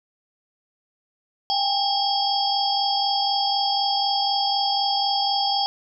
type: tone cluster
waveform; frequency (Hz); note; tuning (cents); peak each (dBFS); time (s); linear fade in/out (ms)
sine; 792 / 836 / 3270 / 4635 / 5200; G5 / G#5 / G#7 / D8 / E8; +18 / +11 / -28 / -24 / -24; -23 / -30 / -27 / -27 / -27; 1.5-5.66; 0
effects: none